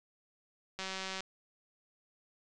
click train, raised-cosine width 0.2 ms, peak -22 dBFS, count 80, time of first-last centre 0.79-1.206 s, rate 190 Hz, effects resampled to 24000 Hz

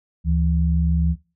sine tone pair together, 73.34 / 166.7 Hz, D2 / E3, -2 / +20 cents, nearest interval octave + major second, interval 1422 cents, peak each -18 / -21 dBFS, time 0.24-1.16 s, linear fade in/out 50 ms, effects noise-tail reverb RT60 0.3 s tail -18 dB re dry

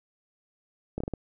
slowing click train, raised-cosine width 2 ms, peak -18 dBFS, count 5, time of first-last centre 0.98-1.137 s, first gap 24 ms, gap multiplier 1.34, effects none

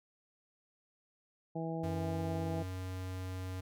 harmonic tone, 163.4 Hz, E3, 15 cents flat, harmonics 1 / 2 / 3 / 4 / 5, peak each -38 / -41 / -43 / -44 / -45 dBFS, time 1.55-2.63 s, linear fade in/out 10 ms
square tone, 92.8 Hz, F#2, 6 cents sharp, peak -39 dBFS, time 1.83-3.61 s, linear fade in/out 10 ms
effects none

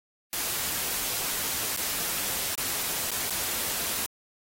white noise with dropouts, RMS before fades -30 dBFS, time 0.33-4.06 s, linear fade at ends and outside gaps 0 ms, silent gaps 1.764-1.773 / 2.552-2.578 / 3.107-3.116 / 3.298-3.306 s, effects AAC 48 kbps

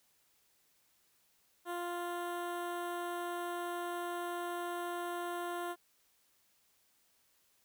15% pulse tone with notch filter, 349.2 Hz, F4, in tune, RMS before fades -39 dBFS, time 1.65-5.76 s, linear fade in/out 50 ms, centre 5100 Hz, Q 0.7, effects white hiss -72 dBFS RMS until 7.64 s

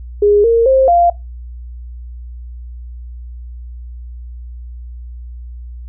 sine tone with pitch steps, 412 / 461.8 / 529 / 693 Hz, G#4 / A#4 / C5 / F5, -14 / -16 / +19 / -14 cents, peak -7 dBFS, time 0.22-1.1 s, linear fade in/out 5 ms, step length 220 ms, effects noise-tail reverb RT60 0.2 s tail -20 dB re dry + added 60 Hz sine -27 dBFS peak until 5.88 s

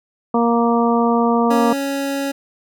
harmonic tone, 234.3 Hz, A#3, 9 cents sharp, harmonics 1 / 2 / 3 / 4 / 5, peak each -16 / -19 / -21 / -22 / -23 dBFS, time 0.34-1.73 s, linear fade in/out 5 ms
25% pulse tone, 277.2 Hz, C#4, in tune, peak -16 dBFS, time 1.5-2.32 s, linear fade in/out 10 ms
effects none

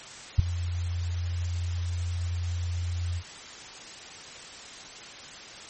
sine tone with ADSR envelope, 87 Hz, F2, 6 cents flat, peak -10 dBFS, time 0.38-3.23 s, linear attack 14 ms, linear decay 7 ms, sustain -17 dB, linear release 64 ms, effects white hiss -43 dBFS RMS until 5.69 s + MP3 32 kbps

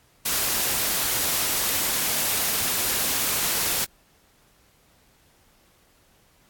white noise, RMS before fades -24 dBFS, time 0.25-3.85 s, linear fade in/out 10 ms, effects pink hiss -60 dBFS RMS until 6.49 s + AAC 64 kbps

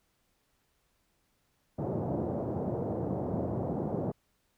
pink band-pass noise, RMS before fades -33 dBFS, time 1.78-4.12 s, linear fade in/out 10 ms, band 100 to 700 Hz, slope 24 dB/octave, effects pink hiss -74 dBFS RMS until 4.57 s

